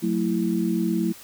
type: tone cluster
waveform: sine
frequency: 182.9 / 222.2 / 330.1 Hz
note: F#3 / A3 / E4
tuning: -20 / +17 / +2 cents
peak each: -25 dBFS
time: 0.02-1.13 s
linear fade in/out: 20 ms
effects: white hiss -45 dBFS RMS until 1.23 s